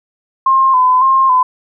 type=tone with vibrato; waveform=sine; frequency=1038 Hz; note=C6; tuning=14 cents flat; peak=-7 dBFS; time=0.46-1.43 s; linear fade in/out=5 ms; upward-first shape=square; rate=1.8 Hz; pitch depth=42 cents each way; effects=none